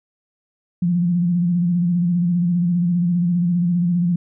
sine tone with vibrato, 174.61 Hz, F3, in tune, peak -15 dBFS, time 0.82-4.16 s, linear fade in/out 5 ms, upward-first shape square, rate 15 Hz, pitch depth 43 cents each way, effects none

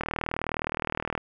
click train, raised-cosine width 0.5 ms, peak -13 dBFS, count 47, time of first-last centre 0.01-1.178 s, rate 39.4 Hz, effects none

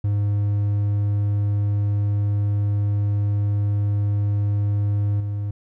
triangle tone with level steps, 102.4 Hz, G#2, 24 cents flat, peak -16 / -21 dBFS, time 0.04-5.51 s, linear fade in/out 5 ms, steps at 5.2 s, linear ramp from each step 5 ms, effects none

